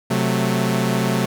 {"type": "chord", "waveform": "sawtooth", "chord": "F# diminished", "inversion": "second", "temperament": "equal", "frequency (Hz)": [130.81, 185, 220], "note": ["C3", "F#3", "A3"], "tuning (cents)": [0, 0, 0], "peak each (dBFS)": -18, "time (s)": [0.1, 1.26], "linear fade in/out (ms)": 10, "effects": []}